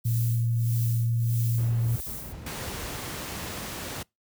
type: noise with tremolo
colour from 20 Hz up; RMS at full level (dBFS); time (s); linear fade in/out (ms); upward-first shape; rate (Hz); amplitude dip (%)
violet; -36; 0.04-2.34; 20; sine; 1.6; 80
type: tone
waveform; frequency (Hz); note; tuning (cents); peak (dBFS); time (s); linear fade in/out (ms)
sine; 116.3; A#2; -4; -22; 0.05-1.96; 5
type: noise bursts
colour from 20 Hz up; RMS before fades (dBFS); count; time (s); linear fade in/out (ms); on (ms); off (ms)
brown; -37; 3; 1.58-2.972; 0; 420; 66
type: noise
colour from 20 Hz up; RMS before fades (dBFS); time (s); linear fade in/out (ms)
pink; -35; 2.46-4.03; 5
effects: noise-tail reverb RT60 0.2 s tail -26 dB re dry + high-pass 60 Hz 12 dB/octave